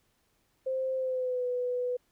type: tone with pitch glide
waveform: sine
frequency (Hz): 523.3 to 495.1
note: C5 to B4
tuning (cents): 0 to +4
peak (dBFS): -28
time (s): 0.66-1.97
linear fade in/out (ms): 10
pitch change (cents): -96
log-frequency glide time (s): 0.96-1.46
effects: pink hiss -72 dBFS RMS until 2.11 s